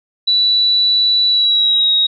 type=tone with pitch glide; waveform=sine; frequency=3951 to 3790 Hz; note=B7 to A#7; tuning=0 to +28 cents; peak=-10 dBFS; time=0.27-2.07 s; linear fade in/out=10 ms; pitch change=-72 cents; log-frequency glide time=1.28-1.92 s; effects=none